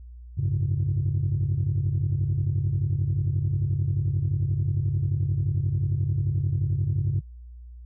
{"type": "chord", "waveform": "sine", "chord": "F# suspended second", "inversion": "none", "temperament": "equal", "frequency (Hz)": [92.5, 103.83, 138.59], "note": ["F#2", "G#2", "C#3"], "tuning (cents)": [0, 0, 0], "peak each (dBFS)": -25, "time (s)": [0.37, 7.21], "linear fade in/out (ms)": 20, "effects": ["tanh soft clip ceiling -17 dBFS", "added 60 Hz sine -40 dBFS peak until 7.85 s"]}